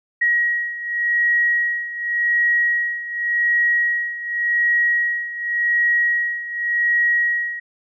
sine beating tone pair, 1900 / 1900.88 Hz, A#6 / A#6, +33 / +33 cents, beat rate 0.88 Hz, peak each -18 / -22 dBFS, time 0.21-7.6 s, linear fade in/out 10 ms, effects none

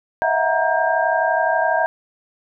sine tone cluster, 638 / 670 / 737 / 939 / 1597 Hz, D#5 / E5 / F#5 / A#5 / G6, +43 / +28 / -7 / +12 / +32 cents, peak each -22 dBFS, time 0.22-1.86 s, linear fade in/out 0 ms, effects none

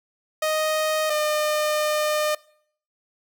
sawtooth tone pair in turn, 622.3 / 606.3 Hz, D#5 / D#5, 0 / -45 cents, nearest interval unison, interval 45 cents, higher first, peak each -17 dBFS, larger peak neither, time 0.42-1.1 / 1.1-2.35 s, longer second, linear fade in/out 5 ms, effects noise-tail reverb RT60 0.6 s tail -22 dB re dry

